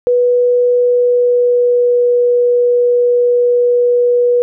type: tone with pitch glide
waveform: sine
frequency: 490 to 486.1 Hz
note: B4 to B4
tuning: -14 to -28 cents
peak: -8 dBFS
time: 0.07-4.42 s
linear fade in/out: 0 ms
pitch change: -14 cents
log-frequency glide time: 0.79-2.05 s
effects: none